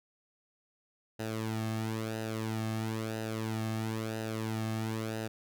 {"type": "tone with flanger", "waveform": "sawtooth", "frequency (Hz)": 110.8, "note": "A2", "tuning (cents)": 13, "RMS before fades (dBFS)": -35, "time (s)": [1.19, 5.28], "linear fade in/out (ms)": 10, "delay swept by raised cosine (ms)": [0.89, 2.09], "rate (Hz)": 1, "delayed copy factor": -0.7, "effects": []}